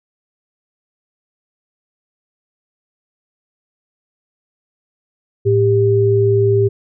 sine tone pair together, 110 / 396.3 Hz, A2 / G4, 0 / +19 cents, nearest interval octave + minor seventh, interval 2219 cents, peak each -14 / -12 dBFS, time 5.45-6.69 s, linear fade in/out 20 ms, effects none

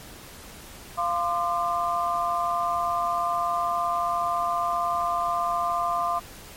sine tone cluster, 694 / 1038 / 1197 Hz, F5 / C6 / D6, -11 / -14 / +33 cents, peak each -27 dBFS, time 0.97-6.2 s, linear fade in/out 20 ms, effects pink hiss -44 dBFS RMS until 6.56 s + MP3 64 kbps

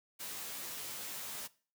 white noise with comb filter, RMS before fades -43 dBFS, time 0.19-1.48 s, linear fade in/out 20 ms, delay 14 ms, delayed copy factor +0.8, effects noise-tail reverb RT60 0.4 s tail -20 dB re dry + high-pass 100 Hz 12 dB/octave

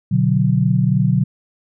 sine chord, B minor, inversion none, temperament equal, 123.47 / 146.83 / 185 Hz, B2 / D3 / F#3, 0 / 0 / 0 cents, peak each -17 dBFS, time 0.11-1.24 s, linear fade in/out 10 ms, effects none

